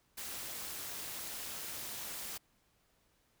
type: noise with amplitude modulation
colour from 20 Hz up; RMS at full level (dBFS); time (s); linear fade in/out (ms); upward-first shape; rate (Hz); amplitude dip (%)
white; -40; 0.17-2.38; 10; sine; 247; 65
effects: pink hiss -73 dBFS RMS until 3.4 s